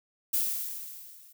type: noise with level ramp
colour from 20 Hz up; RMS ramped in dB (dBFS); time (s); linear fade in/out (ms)
violet; -26 to -55; 0.33-1.33; 10
effects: none